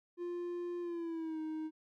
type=tone with pitch glide; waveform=triangle; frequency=350 to 313.6 Hz; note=F4 to D#4; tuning=+4 to +14 cents; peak=-35 dBFS; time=0.17-1.71 s; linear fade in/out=50 ms; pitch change=-190 cents; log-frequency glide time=0.81-1.4 s; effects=none